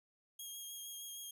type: tone with vibrato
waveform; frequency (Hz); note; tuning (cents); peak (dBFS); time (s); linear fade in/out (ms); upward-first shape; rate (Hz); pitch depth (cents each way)
10% pulse; 3256; G#7; -35; -38; 0.39-1.31; 5; sine; 6.5; 16
effects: none